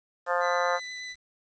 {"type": "harmonic tone", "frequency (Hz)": 175.9, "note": "F3", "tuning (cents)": 13, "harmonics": [3, 4, 5, 6, 7, 8, 9, 10], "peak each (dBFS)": [-28, -31, -32, -33, -31, -35, -36, -35], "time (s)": [0.26, 0.8], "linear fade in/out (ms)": 50}
{"type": "tone with vibrato", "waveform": "25% pulse", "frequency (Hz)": 1998, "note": "B6", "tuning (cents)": 20, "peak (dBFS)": -32, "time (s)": [0.4, 1.16], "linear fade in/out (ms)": 50, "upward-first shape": "triangle", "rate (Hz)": 8.2, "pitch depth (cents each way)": 10}
{"effects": ["resampled to 16000 Hz", "9-bit"]}